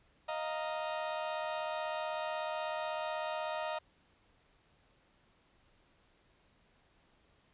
35% pulse chord, Eb suspended second, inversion none, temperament equal, 622.3 / 698.5 / 932.3 Hz, Eb5 / F5 / Bb5, 0 / 0 / 0 cents, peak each -36 / -40 / -39 dBFS, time 0.28-3.79 s, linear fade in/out 10 ms, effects pink hiss -69 dBFS RMS until 7.53 s + resampled to 8000 Hz

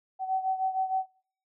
sine beating tone pair, 757 / 763.5 Hz, F#5 / G5, +39 / -46 cents, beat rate 6.5 Hz, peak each -28 / -32 dBFS, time 0.19-1.06 s, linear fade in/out 50 ms, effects noise-tail reverb RT60 0.5 s tail -23 dB re dry

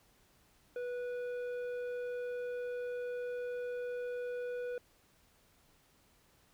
sine tone with tanh clipping, 490.4 Hz, B4, 12 cents flat, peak -38 dBFS, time 0.76-4.78 s, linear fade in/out 2 ms, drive 9 dB, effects pink hiss -68 dBFS RMS until 6.53 s

